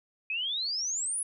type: exponential sweep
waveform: sine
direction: up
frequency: 2489 to 10548 Hz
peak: -29 dBFS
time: 0.3-1.23 s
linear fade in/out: 2 ms
effects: none